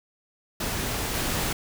pink noise with level steps, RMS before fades -29 / -27 dBFS, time 0.6-1.53 s, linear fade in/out 5 ms, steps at 1.14 s, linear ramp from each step 5 ms, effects none

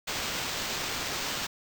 white noise with sample-and-hold, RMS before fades -33 dBFS, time 0.07-1.47 s, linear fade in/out 10 ms, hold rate 11025 Hz, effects none

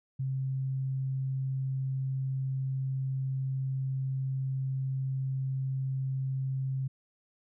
sine tone, 133.1 Hz, C3, 30 cents sharp, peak -29 dBFS, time 0.19-6.88 s, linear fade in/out 10 ms, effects none

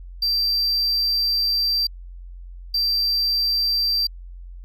triangle tone bursts at uneven times, 4699 Hz, D8, in tune, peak -17 dBFS, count 2, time 0.22-1.87 / 2.74-4.07 s, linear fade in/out 5 ms, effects added 44 Hz sine -35 dBFS peak until 4.64 s

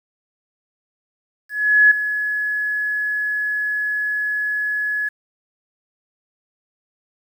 sine tone with ADSR envelope, 1695 Hz, G#6, 35 cents sharp, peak -7 dBFS, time 1.49-5.09 s, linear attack 420 ms, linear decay 7 ms, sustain -12 dB, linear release 9 ms, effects 8-bit

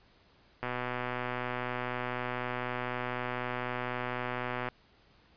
click train, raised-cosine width 0.5 ms, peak -19 dBFS, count 504, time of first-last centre 0.63-4.686 s, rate 124 Hz, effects pink hiss -63 dBFS RMS until 5.36 s + resampled to 11025 Hz

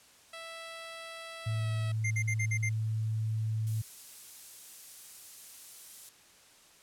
10% pulse tone with pitch glide, 659.3 to 649.1 Hz, E5 to E5, 0 to -27 cents, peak -34 dBFS, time 0.33-1.92 s, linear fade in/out 5 ms, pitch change -27 cents, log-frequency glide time 1.5-1.66 s
sine tone, 110 Hz, A2, in tune, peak -29 dBFS, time 1.46-3.82 s, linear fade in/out 10 ms
square tone bursts, 2100 Hz, C7, 6 cents sharp, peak -32 dBFS, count 6, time 2.04-2.694 s, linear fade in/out 10 ms, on 69 ms, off 48 ms
violet noise, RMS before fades -43 dBFS, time 3.67-6.09 s, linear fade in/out 0 ms
effects white hiss -59 dBFS RMS until 6.82 s + low-pass 10000 Hz 12 dB/octave

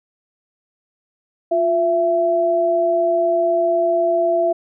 sine tone pair together, 352.1 / 668 Hz, F4 / E5, +14 / +23 cents, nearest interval major seventh, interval 1109 cents, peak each -21 / -15 dBFS, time 1.51-4.53 s, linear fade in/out 10 ms, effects none

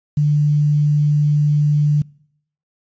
sine tone with quantisation, 148 Hz, D3, 14 cents sharp, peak -12 dBFS, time 0.17-2.02 s, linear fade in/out 5 ms, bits 7, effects noise-tail reverb RT60 0.7 s tail -25 dB re dry + resampled to 16000 Hz

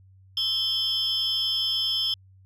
sine tone cluster, 3147 / 3398 / 5240 Hz, G7 / G#7 / E8, +6 / +39 / -11 cents, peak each -24 / -28 / -28 dBFS, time 0.37-2.14 s, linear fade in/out 2 ms, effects tanh soft clip ceiling -18 dBFS + added 95 Hz sine -51 dBFS peak until 2.45 s

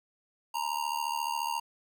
square tone with amplitude modulation, 932.3 Hz, A#5, in tune, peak -27 dBFS, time 0.54-1.6 s, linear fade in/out 10 ms, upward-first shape sine, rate 74.3 Hz, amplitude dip 85%, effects 11-bit

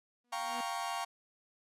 sawtooth tone with exponential growth, 242.4 Hz, B3, 32 cents flat, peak -37 dBFS, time 0.24-0.61 s, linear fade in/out 5 ms, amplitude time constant 79 ms
40% pulse chord, G half-diminished seventh, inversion third, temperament equal, 698.5 / 784 / 932.3 / 1108.7 Hz, F5 / G5 / Bb5 / Db6, 0 / 0 / 0 / 0 cents, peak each -40 dBFS, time 0.32-1.05 s, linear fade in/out 10 ms
effects low-pass 12000 Hz 12 dB/octave

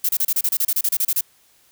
violet noise bursts, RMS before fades -19 dBFS, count 15, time 0.04-1.21 s, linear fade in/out 5 ms, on 50 ms, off 30 ms, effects white hiss -57 dBFS RMS until 1.71 s

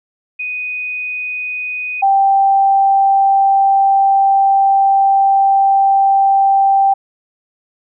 sine tone pair in turn, 2490 / 784.3 Hz, D#7 / G5, +1 / +1 cents, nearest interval octave + minor sixth, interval 2000 cents, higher first, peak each -19 / -8 dBFS, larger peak second, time 0.39-2.02 / 2.02-6.94 s, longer second, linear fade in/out 10 ms, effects none

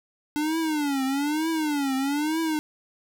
square tone with vibrato, 293.7 Hz, D4, in tune, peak -24 dBFS, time 0.36-2.59 s, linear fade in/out 0 ms, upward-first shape triangle, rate 1.1 Hz, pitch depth 200 cents each way, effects 11-bit

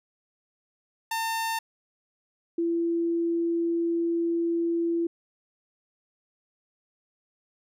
sawtooth / sine tone pair in turn, 900 / 337.1 Hz, A5 / E4, +39 / +39 cents, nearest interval octave + perfect fourth, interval 1700 cents, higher first, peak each -23 dBFS, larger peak neither, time 1.11-1.59 / 2.58-5.07 s, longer second, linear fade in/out 5 ms, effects none

